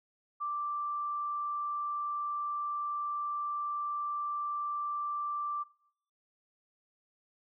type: tone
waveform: sine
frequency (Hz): 1174.7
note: D6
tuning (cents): 0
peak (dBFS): -32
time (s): 0.4-5.64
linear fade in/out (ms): 20
effects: noise-tail reverb RT60 0.7 s tail -21 dB re dry